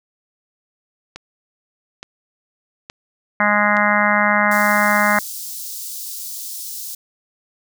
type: click train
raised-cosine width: 0.2 ms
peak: -15 dBFS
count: 4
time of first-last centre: 1.16-3.769 s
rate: 1.15 Hz
type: harmonic tone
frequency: 207.7 Hz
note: G#3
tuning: in tune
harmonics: 1 / 3 / 4 / 5 / 6 / 7 / 8 / 9 / 10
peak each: -22 / -22 / -22 / -22 / -22 / -22 / -22 / -22 / -22 dBFS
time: 3.4-5.19 s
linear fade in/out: 2 ms
type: high-pass noise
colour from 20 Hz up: white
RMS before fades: -30 dBFS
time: 4.51-6.95 s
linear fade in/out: 5 ms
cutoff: 4500 Hz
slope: 24 dB/octave
effects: none